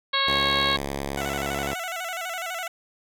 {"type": "harmonic tone", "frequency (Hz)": 548, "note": "C#5", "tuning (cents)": -20, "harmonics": [1, 2, 3, 4, 5, 6, 7, 8], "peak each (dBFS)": [-34, -26, -29, -29, -35, -29, -26, -31], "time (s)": [0.13, 0.77], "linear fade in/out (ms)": 10}
{"type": "tone with pitch glide", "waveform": "5% pulse", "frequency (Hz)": [69.6, 70.17], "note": ["C#2", "C#2"], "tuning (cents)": [8, 22], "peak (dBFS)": -17, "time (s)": [0.27, 1.74], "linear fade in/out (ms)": 5, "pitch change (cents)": 14, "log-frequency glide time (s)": [1.08, 1.31]}
{"type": "tone with vibrato", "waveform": "15% pulse", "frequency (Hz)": 703, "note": "F5", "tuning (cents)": 11, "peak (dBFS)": -23, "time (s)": [1.17, 2.68], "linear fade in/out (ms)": 5, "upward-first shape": "square", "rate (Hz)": 12, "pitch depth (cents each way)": 86}
{"effects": []}